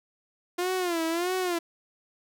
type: tone with vibrato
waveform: sawtooth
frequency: 348 Hz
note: F4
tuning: 6 cents flat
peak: -22 dBFS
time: 0.58-1.59 s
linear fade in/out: 10 ms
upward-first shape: sine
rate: 1.6 Hz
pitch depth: 120 cents each way
effects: none

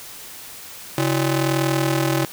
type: ring-modulated tone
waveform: sawtooth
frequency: 233.1 Hz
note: A#3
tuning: in tune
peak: -11 dBFS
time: 0.98-2.25 s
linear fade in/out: 0 ms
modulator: 96.1 Hz
effects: white hiss -38 dBFS RMS until 2.32 s

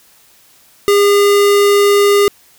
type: tone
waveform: square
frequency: 405.7 Hz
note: G#4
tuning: 41 cents flat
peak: -8 dBFS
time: 0.88-2.28 s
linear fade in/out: 0 ms
effects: white hiss -48 dBFS RMS until 2.58 s

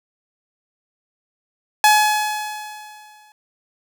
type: tone with exponential decay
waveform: sawtooth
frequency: 848 Hz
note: G#5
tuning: 36 cents sharp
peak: -5 dBFS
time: 1.84-3.32 s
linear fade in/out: 1 ms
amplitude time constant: 320 ms
effects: none

